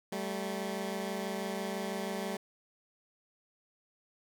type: tone pair together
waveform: 15% pulse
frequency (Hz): 193.2 / 219.3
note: G3 / A3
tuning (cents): -25 / -6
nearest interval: major second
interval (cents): 219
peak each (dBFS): -30 / -32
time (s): 0.12-2.37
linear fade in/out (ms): 5
effects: none